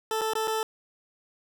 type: tone with dropouts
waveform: 20% pulse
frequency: 440 Hz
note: A4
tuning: in tune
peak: -21 dBFS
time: 0.11-0.63 s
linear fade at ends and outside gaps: 1 ms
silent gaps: 0.211-0.216 / 0.335-0.353 / 0.474-0.478 s
effects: none